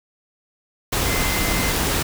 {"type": "tone in noise", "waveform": "sine", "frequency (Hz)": 2069, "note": "C7", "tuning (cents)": -20, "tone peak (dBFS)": -28, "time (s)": [1.06, 1.72], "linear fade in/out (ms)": 10, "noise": "pink", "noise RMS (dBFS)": -21, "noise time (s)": [0.92, 2.03], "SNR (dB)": -10, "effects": []}